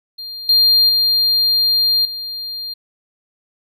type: tone with level steps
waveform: triangle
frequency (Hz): 4200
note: C8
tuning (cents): +6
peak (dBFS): -26 / -8 / -11 / -23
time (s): 0.18-2.74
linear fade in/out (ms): 10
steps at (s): 0.49 / 0.89 / 2.05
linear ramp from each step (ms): 2
effects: none